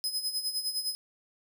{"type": "tone with tremolo", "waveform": "sawtooth", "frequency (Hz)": 5060, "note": "D#8", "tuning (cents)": 28, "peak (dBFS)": -25, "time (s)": [0.04, 0.95], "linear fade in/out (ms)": 0, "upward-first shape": "sine", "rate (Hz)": 9.8, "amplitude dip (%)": 70, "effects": []}